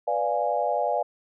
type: chord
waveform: sine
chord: B diminished seventh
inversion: none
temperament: equal with one note detuned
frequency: 495.9 / 587.3 / 698.5 / 830.6 Hz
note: B4 / D5 / F5 / Ab5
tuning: +7 / 0 / 0 / 0 cents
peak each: -30 / -27 / -27 / -28 dBFS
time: 0.07-1.03 s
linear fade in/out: 10 ms
effects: none